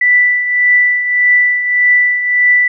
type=tone with tremolo; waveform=sine; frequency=1975.5 Hz; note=B6; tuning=in tune; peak=-5 dBFS; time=0.01-2.68 s; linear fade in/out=5 ms; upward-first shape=triangle; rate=1.7 Hz; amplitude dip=65%; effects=none